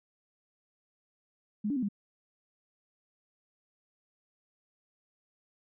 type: tone with pitch steps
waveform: sine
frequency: 209.5 / 286.6 / 253.9 / 202.3 Hz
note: G#3 / D4 / B3 / G#3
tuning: +15 / -42 / +48 / -45 cents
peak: -28 dBFS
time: 1.64-1.888 s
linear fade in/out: 10 ms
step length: 62 ms
effects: none